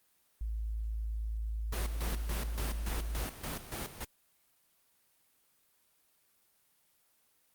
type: tone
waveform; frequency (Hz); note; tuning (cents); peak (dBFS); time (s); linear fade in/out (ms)
sine; 54.5; A1; -16; -33; 0.41-3.24; 0
type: noise with tremolo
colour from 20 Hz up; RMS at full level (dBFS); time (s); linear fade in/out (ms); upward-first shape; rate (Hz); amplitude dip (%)
pink; -38; 1.72-4.05; 10; square; 3.5; 70
effects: white hiss -71 dBFS RMS until 7.54 s + Opus 32 kbps